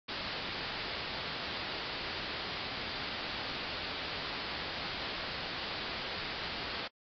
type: low-pass noise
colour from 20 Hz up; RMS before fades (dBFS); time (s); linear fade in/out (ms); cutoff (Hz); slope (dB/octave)
white; -40; 0.08-6.88; 10; 4900; 96
effects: AAC 32 kbps